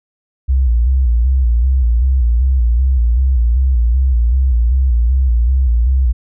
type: tone with vibrato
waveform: sine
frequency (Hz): 61.74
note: B1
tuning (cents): 0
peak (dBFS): -9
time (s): 0.48-6.13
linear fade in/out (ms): 20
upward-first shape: square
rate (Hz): 2.6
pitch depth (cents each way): 100
effects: none